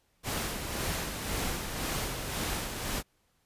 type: noise with tremolo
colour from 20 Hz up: pink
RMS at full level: -32 dBFS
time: 0.23-3.03 s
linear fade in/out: 50 ms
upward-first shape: sine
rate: 1.9 Hz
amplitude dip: 45%
effects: pink hiss -72 dBFS RMS until 3.45 s + resampled to 32000 Hz